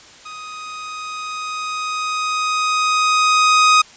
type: tone with level ramp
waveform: sawtooth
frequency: 1251 Hz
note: D#6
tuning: 9 cents sharp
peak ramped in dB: -28 to -5 dBFS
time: 0.25-3.82 s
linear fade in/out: 10 ms
effects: white hiss -43 dBFS RMS until 3.96 s + resampled to 16000 Hz